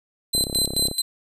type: tone with tremolo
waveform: 25% pulse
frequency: 4062 Hz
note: B7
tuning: 48 cents sharp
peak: -14 dBFS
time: 0.33-1.02 s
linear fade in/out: 10 ms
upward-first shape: square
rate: 4.6 Hz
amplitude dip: 80%
type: click train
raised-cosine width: 2 ms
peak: -16 dBFS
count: 20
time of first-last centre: 0.35-0.914 s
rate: 33.7 Hz
effects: none